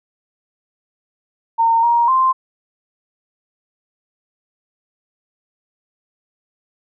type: tone with pitch steps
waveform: sine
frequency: 915 / 942 / 1045 Hz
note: A#5 / A#5 / C6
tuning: -32 / +18 / -2 cents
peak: -11 dBFS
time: 1.58-2.33 s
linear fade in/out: 20 ms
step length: 250 ms
effects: none